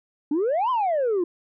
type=exponential two-way sweep; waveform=sine; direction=up then down; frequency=277.2 to 1058 to 334.4 Hz; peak=-18 dBFS; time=0.31-1.24 s; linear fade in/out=5 ms; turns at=0.7 s; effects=tanh soft clip ceiling -18 dBFS